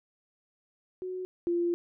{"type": "tone pair in turn", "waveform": "sine", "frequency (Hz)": [368.8, 345.5], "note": ["F#4", "F4"], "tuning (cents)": [-6, -19], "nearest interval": "minor second", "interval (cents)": 113, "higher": "first", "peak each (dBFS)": [-33, -25], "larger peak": "second", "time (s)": [[1.02, 1.25], [1.47, 1.74]], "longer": "second", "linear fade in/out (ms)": 0, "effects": []}